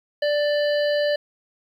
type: harmonic tone with a mistuned harmonic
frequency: 587.3 Hz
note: D5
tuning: in tune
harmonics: 1 / 3 / 5 / 7 / 8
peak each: -19 / -29 / -33 / -36 / -37 dBFS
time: 0.22-1.16 s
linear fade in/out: 5 ms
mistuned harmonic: 5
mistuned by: +28 cents
effects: 9-bit